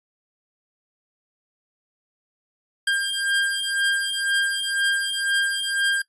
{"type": "beating tone pair", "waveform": "25% pulse", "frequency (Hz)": [1600, 1602], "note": ["G6", "G6"], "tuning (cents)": [35, 37], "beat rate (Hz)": 2, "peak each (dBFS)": -20, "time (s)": [2.87, 6.02], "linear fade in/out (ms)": 5, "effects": ["noise-tail reverb RT60 0.1 s tail -19 dB re dry", "resampled to 24000 Hz"]}